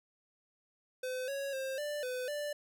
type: tone with pitch steps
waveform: square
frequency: 510 / 554 / 531 / 590 / 504 / 588 Hz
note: C5 / C#5 / C5 / D5 / B4 / D5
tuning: -44 / -1 / +25 / +8 / +35 / +2 cents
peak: -36 dBFS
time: 1.03-2.53 s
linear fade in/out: 5 ms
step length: 250 ms
effects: none